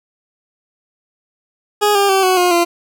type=tone with pitch steps; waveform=20% pulse; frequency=415.3 / 400 / 385.3 / 371.1 / 357.4 / 344.2 Hz; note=G#4 / G4 / G4 / F#4 / F4 / F4; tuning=0 / +35 / -30 / +5 / +40 / -25 cents; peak=-6 dBFS; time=1.81-2.65 s; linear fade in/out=20 ms; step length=140 ms; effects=none